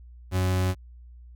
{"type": "tone", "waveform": "40% pulse", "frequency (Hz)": 92.5, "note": "F#2", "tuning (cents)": 0, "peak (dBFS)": -21, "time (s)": [0.31, 0.75], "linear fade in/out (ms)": 50, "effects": ["added 60 Hz sine -44 dBFS peak until 1.35 s"]}